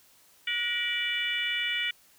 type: tone cluster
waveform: sine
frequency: 1454 / 1903 / 2330 / 2946 / 3466 Hz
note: F#6 / A#6 / D7 / F#7 / A7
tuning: -31 / +35 / -14 / -8 / -27 cents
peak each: -38 / -33 / -31 / -31 / -37 dBFS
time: 0.47-1.91 s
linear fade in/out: 5 ms
effects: tanh soft clip ceiling -16 dBFS + white hiss -60 dBFS RMS until 2.18 s